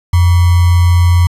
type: tone with sample-and-hold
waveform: sine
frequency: 87.31 Hz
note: F2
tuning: in tune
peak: -5 dBFS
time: 0.13-1.27 s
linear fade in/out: 5 ms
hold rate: 1050 Hz
effects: resampled to 32000 Hz